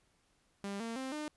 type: tone with pitch steps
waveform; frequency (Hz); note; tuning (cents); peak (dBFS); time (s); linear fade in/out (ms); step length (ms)
sawtooth; 199.4 / 229.1 / 263.1 / 302.2; G3 / A#3 / C4 / D4; +30 / -30 / +10 / +50; -34; 0.64-1.28; 0; 160
effects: pink hiss -73 dBFS RMS until 1.36 s + resampled to 24000 Hz